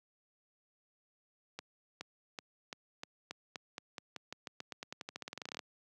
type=accelerating click train; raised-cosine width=0.2 ms; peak=-24 dBFS; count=30; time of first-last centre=1.59-5.592 s; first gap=420 ms; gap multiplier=0.9; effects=high-pass 150 Hz 12 dB/octave